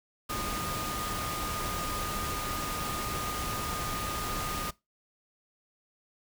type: tone in noise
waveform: sine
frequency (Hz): 1227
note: D#6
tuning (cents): -25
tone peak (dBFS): -36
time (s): 0.29-4.71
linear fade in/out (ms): 10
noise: pink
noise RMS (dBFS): -35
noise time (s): 0.29-4.71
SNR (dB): -4
effects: noise-tail reverb RT60 0.2 s tail -20 dB re dry